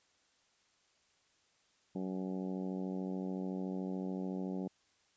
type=harmonic tone; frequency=93.7 Hz; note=F#2; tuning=22 cents sharp; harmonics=2 / 3 / 4 / 5 / 6 / 7 / 8 / 9; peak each=-38 / -42 / -45 / -49 / -51 / -55 / -55 / -57 dBFS; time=1.95-4.68 s; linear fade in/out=5 ms; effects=white hiss -72 dBFS RMS until 5.16 s + resampled to 16000 Hz